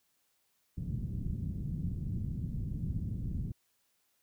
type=low-pass noise; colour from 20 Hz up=white; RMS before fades=-36 dBFS; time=0.77-3.52 s; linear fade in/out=5 ms; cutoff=180 Hz; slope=24 dB/octave; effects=white hiss -75 dBFS RMS until 4.22 s